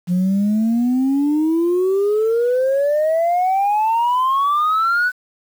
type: exponential sweep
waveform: sine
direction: up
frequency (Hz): 174.61 to 1507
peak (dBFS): -12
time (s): 0.07-5.12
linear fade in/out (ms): 50
effects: tanh soft clip ceiling -12 dBFS + 7-bit